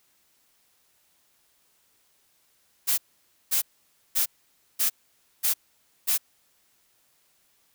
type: noise bursts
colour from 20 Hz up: blue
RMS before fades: -23 dBFS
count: 6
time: 2.87-6.18 s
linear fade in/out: 20 ms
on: 110 ms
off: 530 ms
effects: white hiss -66 dBFS RMS until 7.74 s